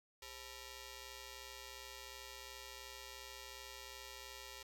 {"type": "ring-modulated tone", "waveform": "5% pulse", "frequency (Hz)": 466.2, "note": "A#4", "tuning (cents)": 0, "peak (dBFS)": -35, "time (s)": [0.22, 4.63], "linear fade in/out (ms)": 5, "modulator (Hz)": 1460, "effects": []}